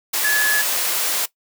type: tone in noise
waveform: sine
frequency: 1703 Hz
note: G#6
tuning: 43 cents sharp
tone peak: -15 dBFS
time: 0.24-0.62 s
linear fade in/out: 10 ms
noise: white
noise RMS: -21 dBFS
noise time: 0.13-1.26 s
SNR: +3 dB
effects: noise-tail reverb RT60 0.1 s tail -18 dB re dry + high-pass 400 Hz 12 dB/octave